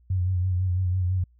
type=tone with vibrato; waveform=sine; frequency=91.5 Hz; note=F#2; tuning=19 cents flat; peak=-21 dBFS; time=0.1-1.24 s; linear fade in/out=5 ms; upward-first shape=sine; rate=6 Hz; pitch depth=49 cents each way; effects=added 60 Hz sine -55 dBFS peak until 1.39 s